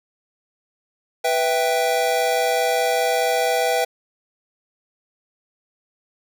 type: chord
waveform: square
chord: E minor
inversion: second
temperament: equal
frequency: 493.9 / 659.3 / 784 Hz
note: B4 / E5 / G5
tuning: 0 / 0 / 0 cents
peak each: -23 dBFS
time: 1.24-3.85 s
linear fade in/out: 10 ms
effects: none